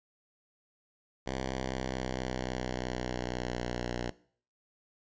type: tone with pitch glide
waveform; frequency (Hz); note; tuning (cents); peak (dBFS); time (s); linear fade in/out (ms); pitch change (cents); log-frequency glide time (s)
5% pulse; 65.41 to 60.33; C2 to B1; 0 to -40; -22; 1.26-4.11; 10; -140; 1.38-3.97
effects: noise-tail reverb RT60 0.5 s tail -20 dB re dry + resampled to 16000 Hz